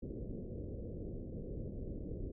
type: low-pass noise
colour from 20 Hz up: pink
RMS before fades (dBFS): -43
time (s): 0.02-2.32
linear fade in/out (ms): 10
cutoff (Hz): 520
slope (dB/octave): 48
effects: none